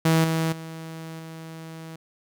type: tone with level steps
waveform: sawtooth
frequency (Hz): 161.9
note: E3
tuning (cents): -31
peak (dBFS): -13 / -18 / -31 / -33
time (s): 0.05-1.96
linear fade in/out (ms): 5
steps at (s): 0.24 / 0.52 / 1.19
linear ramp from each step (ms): 5
effects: none